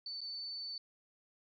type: tone with dropouts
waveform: sine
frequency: 4511 Hz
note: C#8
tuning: 29 cents sharp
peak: -40 dBFS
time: 0.06-0.78 s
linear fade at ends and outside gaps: 2 ms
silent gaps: 0.207-0.214 s
effects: none